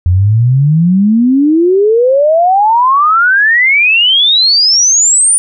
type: exponential sweep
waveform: sine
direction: up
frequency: 85.6 to 9540 Hz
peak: -5 dBFS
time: 0.06-5.38 s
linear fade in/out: 0 ms
effects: none